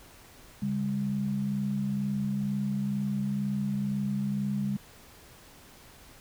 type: tone pair together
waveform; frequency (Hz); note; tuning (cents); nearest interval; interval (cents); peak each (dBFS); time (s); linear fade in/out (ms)
sine; 140.18 / 202.3; C#3 / G#3; +20 / -45; tritone; 635; -33 / -28; 0.62-4.77; 5
effects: pink hiss -53 dBFS RMS until 6.2 s